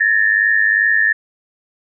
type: tone pair together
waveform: sine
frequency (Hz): 1725.4 / 1828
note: A6 / A#6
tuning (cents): -34 / -34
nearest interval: minor second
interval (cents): 100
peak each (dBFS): -14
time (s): 0-1.13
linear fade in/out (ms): 10
effects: none